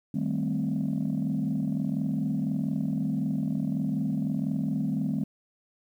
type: chord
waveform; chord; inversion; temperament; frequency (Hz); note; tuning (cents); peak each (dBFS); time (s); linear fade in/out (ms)
sine; A half-diminished seventh; second; equal; 155.56 / 196 / 220 / 261.6; Eb3 / G3 / A3 / C4; 0 / 0 / 0 / 0; -30; 0.14-5.24; 5
effects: tanh soft clip ceiling -20 dBFS + 10-bit